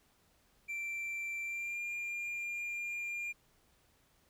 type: tone with pitch glide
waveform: triangle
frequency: 2349 to 2401 Hz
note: D7 to D7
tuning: 0 to +38 cents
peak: -35 dBFS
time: 0.68-3.33 s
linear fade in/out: 20 ms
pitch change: +38 cents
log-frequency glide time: 1.44-1.8 s
effects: pink hiss -70 dBFS RMS until 4.29 s